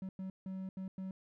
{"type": "tone bursts at uneven times", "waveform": "triangle", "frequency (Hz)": 189.3, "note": "F#3", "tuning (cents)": 40, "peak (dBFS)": -37, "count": 5, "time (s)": [[0.02, 0.09], [0.19, 0.3], [0.46, 0.69], [0.77, 0.88], [0.98, 1.11]], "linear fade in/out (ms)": 2, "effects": []}